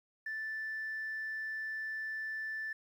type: tone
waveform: sine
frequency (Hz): 1760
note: A6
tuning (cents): 0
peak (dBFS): -35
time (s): 0.26-2.73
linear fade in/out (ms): 5
effects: tanh soft clip ceiling -33 dBFS + 11-bit